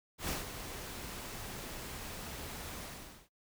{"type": "noise with ADSR envelope", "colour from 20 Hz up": "pink", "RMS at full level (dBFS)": -35, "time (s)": [0.18, 3.29], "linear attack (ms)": 110, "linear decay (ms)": 150, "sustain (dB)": -9, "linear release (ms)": 480, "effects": ["noise-tail reverb RT60 0.1 s tail -21 dB re dry"]}